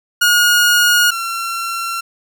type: tone pair in turn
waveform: sawtooth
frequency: 1437 / 1360.3 Hz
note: F6 / F6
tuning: +49 / -46 cents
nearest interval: minor second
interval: 95 cents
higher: first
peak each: -6 / -16 dBFS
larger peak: first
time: 0.21-1.11 / 1.11-2.01 s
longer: neither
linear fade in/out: 10 ms
effects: none